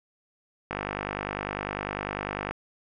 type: click train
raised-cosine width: 0.5 ms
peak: -14 dBFS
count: 91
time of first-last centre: 0.71-2.51 s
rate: 50 Hz
effects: none